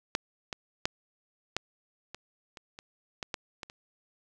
clicks, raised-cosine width 0.2 ms, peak -9 / -17 / -9 / -11 / -23 / -27 / -27 / -17 / -15 / -21 / -29 dBFS, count 11, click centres 0.151 / 0.528 / 0.855 / 1.566 / 2.146 / 2.572 / 2.789 / 3.228 / 3.342 / 3.632 / 3.699 s, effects none

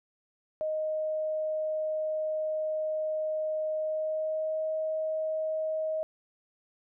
sine tone with pitch glide, 622.3 to 629.5 Hz, D#5 to D#5, 0 to +20 cents, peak -28 dBFS, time 0.61-6.03 s, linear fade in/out 0 ms, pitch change +20 cents, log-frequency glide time 3.76-4.66 s, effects none

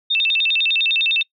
sine tone with vibrato, 3115 Hz, G7, 12 cents flat, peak -15 dBFS, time 0.1-1.23 s, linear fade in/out 10 ms, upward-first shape square, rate 9.9 Hz, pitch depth 280 cents each way, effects noise-tail reverb RT60 0.1 s tail -23 dB re dry

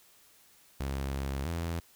sawtooth tone pair in turn, 68.1 / 83.9 Hz, C#2 / E2, -30 / +31 cents, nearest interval major third, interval 361 cents, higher second, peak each -28 dBFS, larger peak neither, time 0.8-1.46 / 1.46-1.8 s, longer first, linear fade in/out 5 ms, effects white hiss -61 dBFS RMS until 1.95 s

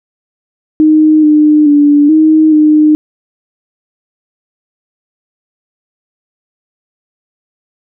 sine tone with pitch steps, 309.6 / 302.3 / 291 / 313.2 / 305 Hz, D#4 / D#4 / D4 / D#4 / D#4, -9 / -50 / -16 / +11 / -34 cents, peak -3 dBFS, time 0.8-2.95 s, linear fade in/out 0 ms, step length 430 ms, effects none

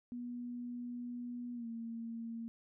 sine tone with pitch glide, 242.8 to 229.6 Hz, B3 to A#3, -29 to -26 cents, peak -40 dBFS, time 0.12-2.48 s, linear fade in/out 0 ms, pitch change -97 cents, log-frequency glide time 1.54-1.67 s, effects none

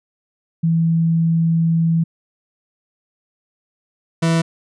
sine / 40% pulse tone pair in turn, 164.81 / 164.81 Hz, E3 / E3, 0 / 0 cents, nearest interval unison, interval 0 cents, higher neither, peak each -13 dBFS, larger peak neither, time 0.63-2.04 / 4.22-4.42 s, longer first, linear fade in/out 10 ms, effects resampled to 22050 Hz

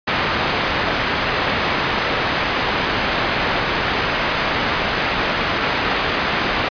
white low-pass noise, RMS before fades -20 dBFS, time 0.07-6.69 s, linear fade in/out 10 ms, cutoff 2200 Hz, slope 12 dB/octave, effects resampled to 11025 Hz

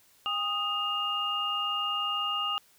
sine tone cluster, 807 / 1245 / 2829 Hz, G#5 / D#6 / F7, -50 / +1 / +22 cents, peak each -39 / -31 / -30 dBFS, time 0.26-2.58 s, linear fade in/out 0 ms, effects white hiss -62 dBFS RMS until 2.78 s

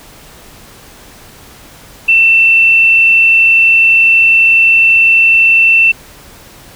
sine tone, 2682 Hz, E7, 29 cents sharp, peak -4 dBFS, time 2.08-5.92 s, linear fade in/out 10 ms, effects pink hiss -37 dBFS RMS until 6.75 s

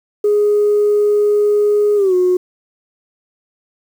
sine tone with pitch glide, 415.3 to 363.6 Hz, G#4 to F#4, 0 to -30 cents, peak -9 dBFS, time 0.24-2.37 s, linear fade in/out 5 ms, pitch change -230 cents, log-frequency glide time 1.96-2.14 s, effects tanh soft clip ceiling -6 dBFS + 7-bit

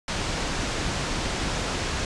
pink low-pass noise, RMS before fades -28 dBFS, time 0.08-2.05 s, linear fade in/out 2 ms, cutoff 7400 Hz, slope 24 dB/octave, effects resampled to 24000 Hz

